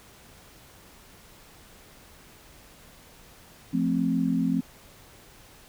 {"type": "chord", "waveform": "sine", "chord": "F major", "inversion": "none", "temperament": "equal", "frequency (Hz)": [174.61, 220, 261.6], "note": ["F3", "A3", "C4"], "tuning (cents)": [0, 0, 0], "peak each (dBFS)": [-27, -28, -25], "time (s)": [3.73, 4.61], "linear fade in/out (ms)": 10, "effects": ["pink hiss -52 dBFS RMS until 5.68 s"]}